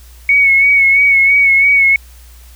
sine tone with vibrato, 2217 Hz, C#7, in tune, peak -6 dBFS, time 0.29-1.96 s, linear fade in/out 2 ms, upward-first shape sine, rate 3 Hz, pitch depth 37 cents each way, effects added 60 Hz sine -36 dBFS peak until 2.55 s + white hiss -45 dBFS RMS until 2.55 s

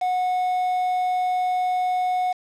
triangle tone with quantisation, 732 Hz, F#5, 19 cents flat, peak -18 dBFS, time 0.01-2.33 s, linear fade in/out 10 ms, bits 6, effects low-pass 5000 Hz 12 dB/octave

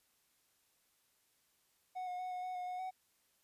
triangle tone with pitch steps, 738 / 722 / 736 / 727 / 737 / 723 / 729 / 748 Hz, F#5 / F#5 / F#5 / F#5 / F#5 / F#5 / F#5 / F#5, -5 / -43 / -9 / -31 / -7 / -40 / -26 / +19 cents, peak -37 dBFS, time 1.95-2.91 s, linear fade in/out 20 ms, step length 120 ms, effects white hiss -75 dBFS RMS until 3.43 s + resampled to 32000 Hz

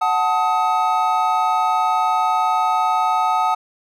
triangle chord, D# diminished, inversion first, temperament equal with one note detuned, 740 / 880 / 1261.9 Hz, F#5 / A5 / D#6, 0 / 0 / +24 cents, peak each -18 dBFS, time 0.01-3.55 s, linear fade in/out 10 ms, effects none

